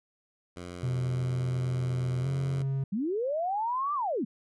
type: tone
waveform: 10% pulse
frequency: 88.5 Hz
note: F2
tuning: 23 cents sharp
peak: -31 dBFS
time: 0.56-2.63 s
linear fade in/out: 10 ms
type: tone with pitch glide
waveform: triangle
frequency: 126.7 to 135.79 Hz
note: B2 to C#3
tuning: +45 to -35 cents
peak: -25 dBFS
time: 0.83-2.84 s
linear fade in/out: 5 ms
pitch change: +120 cents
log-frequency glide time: 2.22-2.27 s
type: linear two-way sweep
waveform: sine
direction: up then down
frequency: 180 to 1199 to 180 Hz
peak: -27 dBFS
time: 2.92-4.25 s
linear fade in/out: 10 ms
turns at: 3.94 s
effects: resampled to 24000 Hz